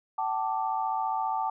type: chord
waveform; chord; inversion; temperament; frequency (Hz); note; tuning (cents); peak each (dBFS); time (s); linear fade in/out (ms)
sine; G suspended second; none; equal with one note detuned; 765.2 / 880 / 1174.7; G5 / A5 / D6; -42 / 0 / 0; -31 / -29 / -34; 0.18-1.5; 5
effects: none